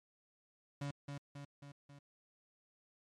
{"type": "tone with echo", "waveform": "35% pulse", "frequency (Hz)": 142.2, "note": "C#3", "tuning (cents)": 45, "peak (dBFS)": -37, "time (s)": [0.81, 0.91], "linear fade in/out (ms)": 5, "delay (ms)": 270, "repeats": 4, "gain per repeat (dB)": -4, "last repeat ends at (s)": 1.99, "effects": ["low-pass 8000 Hz 12 dB/octave", "MP3 64 kbps"]}